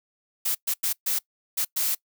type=noise bursts at uneven times; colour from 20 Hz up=blue; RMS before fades=-25 dBFS; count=6; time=0.45-0.55 / 0.67-0.74 / 0.83-0.93 / 1.06-1.19 / 1.57-1.65 / 1.76-1.95 s; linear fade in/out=10 ms; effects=noise-tail reverb RT60 0.1 s tail -23 dB re dry